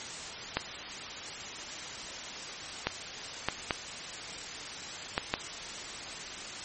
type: clicks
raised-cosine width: 0.3 ms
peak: -10 dBFS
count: 6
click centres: 0.57 / 2.87 / 3.486 / 3.708 / 5.179 / 5.339 s
effects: white hiss -40 dBFS RMS until 6.64 s + MP3 32 kbps